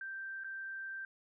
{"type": "tone with dropouts", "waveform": "sine", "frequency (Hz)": 1568, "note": "G6", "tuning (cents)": 0, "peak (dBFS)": -40, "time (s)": [0.01, 1.05], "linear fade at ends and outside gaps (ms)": 2, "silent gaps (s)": [0.437, 0.444], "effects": []}